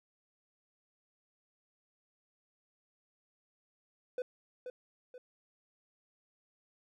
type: tone with echo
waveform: triangle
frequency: 501 Hz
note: B4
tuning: 25 cents sharp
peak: -31 dBFS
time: 4.18-4.22 s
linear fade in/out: 2 ms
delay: 480 ms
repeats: 2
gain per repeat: -7 dB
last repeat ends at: 5.18 s
effects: none